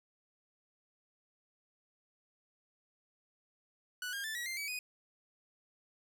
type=tone with pitch steps; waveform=sawtooth; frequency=1480 / 1614 / 1760 / 1919.3 / 2093 / 2282 / 2489 Hz; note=F#6 / G#6 / A6 / B6 / C7 / C#7 / D#7; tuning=0 / -50 / 0 / -50 / 0 / +50 / 0 cents; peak=-34 dBFS; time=4.02-4.79 s; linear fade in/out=2 ms; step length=110 ms; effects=none